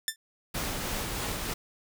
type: tone with exponential decay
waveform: 10% pulse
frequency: 1776 Hz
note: A6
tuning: 16 cents sharp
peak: -14 dBFS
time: 0.08-0.16 s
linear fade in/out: 1 ms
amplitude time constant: 17 ms
type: noise with tremolo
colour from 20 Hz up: pink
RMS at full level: -32 dBFS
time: 0.54-1.54 s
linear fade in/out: 10 ms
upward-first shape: sine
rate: 3.2 Hz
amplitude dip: 25%
effects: none

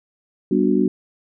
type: chord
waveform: sine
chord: G major seventh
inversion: none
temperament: just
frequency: 196 / 245 / 294 / 367.5 Hz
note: G3 / B3 / D4 / F#4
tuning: 0 / -14 / +2 / -12 cents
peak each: -20 dBFS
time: 0.51-0.88 s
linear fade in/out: 5 ms
effects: none

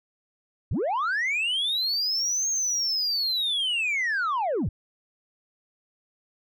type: linear two-way sweep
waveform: sine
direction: up then down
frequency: 56.6 to 6510 to 56.6 Hz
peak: -21 dBFS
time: 0.71-4.69 s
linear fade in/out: 5 ms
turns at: 2.49 s
effects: tanh soft clip ceiling -22 dBFS

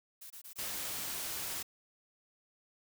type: noise bursts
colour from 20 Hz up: blue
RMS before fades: -49 dBFS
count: 4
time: 0.21-0.648 s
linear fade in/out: 10 ms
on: 93 ms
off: 22 ms
type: noise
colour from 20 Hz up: white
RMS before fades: -39 dBFS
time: 0.58-1.63 s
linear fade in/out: 10 ms
effects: none

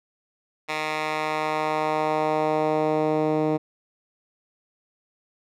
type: tone with band-pass filter sweep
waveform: 10% pulse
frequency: 154.6 Hz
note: D#3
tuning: 11 cents flat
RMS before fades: -24 dBFS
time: 0.68-3.58 s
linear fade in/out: 20 ms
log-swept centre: 2100 to 340 Hz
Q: 0.96
effects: none

